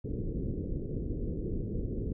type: low-pass noise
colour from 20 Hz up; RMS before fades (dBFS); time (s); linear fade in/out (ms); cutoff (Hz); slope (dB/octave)
pink; -34; 0.04-2.13; 10; 460; 48
effects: none